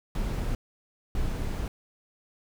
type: noise bursts at uneven times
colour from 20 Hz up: brown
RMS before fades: -29 dBFS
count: 2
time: 0.15-0.55 / 1.15-1.68 s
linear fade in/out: 2 ms
effects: none